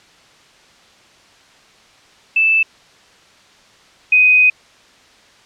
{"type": "tone pair in turn", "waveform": "sine", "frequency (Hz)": [2637, 2502], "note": ["E7", "D#7"], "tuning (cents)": [0, 9], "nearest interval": "minor second", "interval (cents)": 91, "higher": "first", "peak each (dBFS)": [-10, -7], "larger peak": "second", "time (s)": [[2.36, 2.63], [4.12, 4.5]], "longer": "second", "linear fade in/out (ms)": 5, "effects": ["white hiss -48 dBFS RMS until 5.45 s", "low-pass 5000 Hz 12 dB/octave"]}